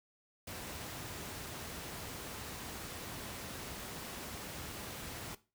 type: noise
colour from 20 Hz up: pink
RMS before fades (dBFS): -44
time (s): 0.47-5.35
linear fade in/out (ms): 5
effects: noise-tail reverb RT60 0.3 s tail -17 dB re dry + high-pass 60 Hz 12 dB/octave